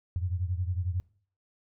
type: beating tone pair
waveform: sine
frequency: 87.31 / 98.31 Hz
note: F2 / G2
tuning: 0 / +5 cents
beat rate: 11 Hz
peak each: -29 / -33 dBFS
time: 0.16-1 s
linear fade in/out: 0 ms
effects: noise-tail reverb RT60 0.5 s tail -23 dB re dry